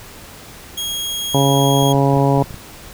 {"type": "tone", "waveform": "sawtooth", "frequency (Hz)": 3280, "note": "G#7", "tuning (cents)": -22, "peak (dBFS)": -18, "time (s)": [0.77, 1.93], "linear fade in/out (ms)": 10}
{"type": "harmonic tone", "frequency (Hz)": 138.59, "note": "C#3", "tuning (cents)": 0, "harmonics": [1, 2, 3, 4, 5, 6, 7], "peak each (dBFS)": [-15, -18, -20, -21, -22, -23, -23], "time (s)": [1.34, 2.43], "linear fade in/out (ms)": 5}
{"type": "clicks", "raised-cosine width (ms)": 5, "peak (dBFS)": -20, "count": 8, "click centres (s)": [1.827, 1.945, 2.135, 2.17, 2.376, 2.44, 2.508, 2.543]}
{"effects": ["pink hiss -38 dBFS RMS until 2.93 s"]}